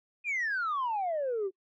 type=exponential sweep; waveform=sine; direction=down; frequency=2500 to 365.4 Hz; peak=-27 dBFS; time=0.24-1.51 s; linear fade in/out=50 ms; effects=noise-tail reverb RT60 0.1 s tail -24 dB re dry + tanh soft clip ceiling -26 dBFS